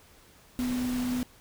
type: tone in noise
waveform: sine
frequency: 249.1 Hz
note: B3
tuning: 15 cents sharp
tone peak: -27 dBFS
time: 0.59-1.23 s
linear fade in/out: 0 ms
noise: pink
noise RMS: -39 dBFS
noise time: 0.59-1.23 s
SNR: +9 dB
effects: pink hiss -57 dBFS RMS until 1.4 s